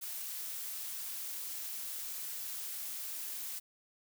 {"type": "noise with amplitude modulation", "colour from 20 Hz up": "blue", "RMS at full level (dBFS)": -40, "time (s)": [0.01, 3.6], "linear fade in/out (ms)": 20, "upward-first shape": "sine", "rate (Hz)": 295, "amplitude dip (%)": 25, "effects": []}